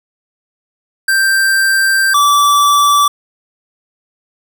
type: tone pair in turn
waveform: square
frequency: 1572 / 1158.4 Hz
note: G6 / D6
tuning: +4 / -24 cents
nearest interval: perfect fourth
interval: 528 cents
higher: first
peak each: -10 / -8 dBFS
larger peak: second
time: 1.08-2.14 / 2.14-3.08 s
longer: first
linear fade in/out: 5 ms
effects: 8-bit